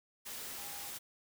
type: tone in noise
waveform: sine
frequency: 810 Hz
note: G#5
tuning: 43 cents flat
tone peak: -53 dBFS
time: 0.57-0.91 s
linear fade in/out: 20 ms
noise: white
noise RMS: -44 dBFS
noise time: 0.25-0.99 s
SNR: -12 dB
effects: none